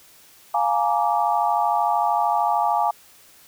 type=chord; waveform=sine; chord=Bb dominant seventh; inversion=second; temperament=just; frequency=699.2 / 839.1 / 932.3 / 1165.4 Hz; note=F5 / Ab5 / Bb5 / D6; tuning=+2 / +18 / 0 / -14 cents; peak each=-23 / -21 / -25 / -26 dBFS; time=0.54-2.91 s; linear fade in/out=5 ms; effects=white hiss -51 dBFS RMS until 3.47 s